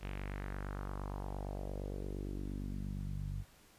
sawtooth tone with low-pass filter sweep, 48.69 Hz, G1, 11 cents flat, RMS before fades -41 dBFS, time 0-3.45 s, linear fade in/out 50 ms, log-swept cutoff 2800 to 120 Hz, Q 2.6, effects pink hiss -63 dBFS RMS until 3.78 s + resampled to 32000 Hz

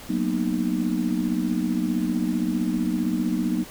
sine chord, B major seventh, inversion second, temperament just, 185.21 / 231.5 / 246.9 / 308.7 Hz, F#3 / A#3 / B3 / D#4, +2 / -12 / 0 / -14 cents, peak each -27 dBFS, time 0.09-3.64 s, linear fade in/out 10 ms, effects pink hiss -42 dBFS RMS until 3.7 s

